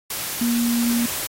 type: tone in noise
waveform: sine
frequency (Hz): 236.2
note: A#3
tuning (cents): +23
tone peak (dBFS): -18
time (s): 0.41-1.06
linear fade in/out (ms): 5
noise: white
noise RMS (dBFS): -27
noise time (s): 0.1-1.27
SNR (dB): +6
effects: AAC 48 kbps